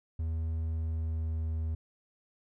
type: tone with pitch glide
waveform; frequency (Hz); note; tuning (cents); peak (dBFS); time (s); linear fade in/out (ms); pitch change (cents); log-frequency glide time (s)
triangle; 80.7 to 80; E2 to D#2; -36 to +49; -28; 0.19-1.75; 5; -15; 0.68-1.48
effects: none